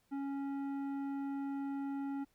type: tone with tanh clipping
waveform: sine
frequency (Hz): 277.2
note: C#4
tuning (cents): 0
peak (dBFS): -38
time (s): 0.11-2.25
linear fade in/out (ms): 20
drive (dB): 11
effects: pink hiss -75 dBFS RMS until 2.34 s